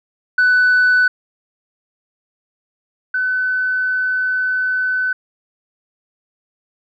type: tone pair in turn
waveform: sine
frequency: 1495 / 1508.9 Hz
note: F#6 / F#6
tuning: +17 / +34 cents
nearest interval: unison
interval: 17 cents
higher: second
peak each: -8 / -15 dBFS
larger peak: first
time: 0.38-1.08 / 3.14-5.13 s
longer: second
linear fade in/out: 5 ms
effects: tanh soft clip ceiling -8 dBFS